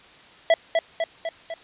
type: tone with echo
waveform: square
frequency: 659.3 Hz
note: E5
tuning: in tune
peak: -14 dBFS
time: 0.5-0.54 s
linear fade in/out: 2 ms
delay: 250 ms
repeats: 4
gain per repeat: -4 dB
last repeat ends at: 1.54 s
effects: white hiss -49 dBFS RMS until 1.63 s + resampled to 8000 Hz